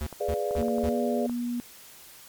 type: tone bursts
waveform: square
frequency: 75.2 Hz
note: D2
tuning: 42 cents sharp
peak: -29 dBFS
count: 4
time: 0.01-0.89 s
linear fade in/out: 0 ms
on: 55 ms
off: 220 ms
type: clicks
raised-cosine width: 1 ms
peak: -25 dBFS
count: 8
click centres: 0.127 / 0.51 / 0.553 / 0.627 / 0.683 / 0.783 / 0.858 / 1.296 s
type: chord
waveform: sine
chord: G# diminished seventh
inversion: none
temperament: equal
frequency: 415.3 / 493.9 / 587.3 / 698.5 Hz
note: G#4 / B4 / D5 / F5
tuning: 0 / 0 / 0 / 0 cents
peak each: -30 / -33 / -30 / -34 dBFS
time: 0.2-1.27 s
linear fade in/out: 10 ms
type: tone with pitch glide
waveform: sine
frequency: 233.1 to 241 Hz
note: A#3 to B3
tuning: 0 to -42 cents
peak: -27 dBFS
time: 0.58-1.6 s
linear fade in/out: 0 ms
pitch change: +58 cents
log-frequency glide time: 0.84-0.95 s
effects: white hiss -49 dBFS RMS until 2.28 s + MP3 96 kbps